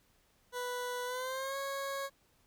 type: tone with pitch glide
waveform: 20% pulse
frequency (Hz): 493.3 to 550.5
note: B4 to C#5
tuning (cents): -2 to -12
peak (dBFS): -31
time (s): 0.52-2.1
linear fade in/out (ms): 50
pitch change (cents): +190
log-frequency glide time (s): 1.05-1.57
effects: pink hiss -70 dBFS RMS until 2.46 s